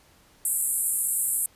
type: band-pass noise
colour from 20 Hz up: pink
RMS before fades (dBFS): -26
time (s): 0.45-1.46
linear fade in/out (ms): 2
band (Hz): 7900 to 13000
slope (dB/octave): 96
effects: pink hiss -58 dBFS RMS until 1.55 s + resampled to 32000 Hz